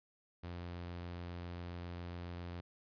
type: tone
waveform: sawtooth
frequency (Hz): 87.31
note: F2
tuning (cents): 0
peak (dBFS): -39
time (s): 0.43-2.61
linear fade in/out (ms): 10
effects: resampled to 11025 Hz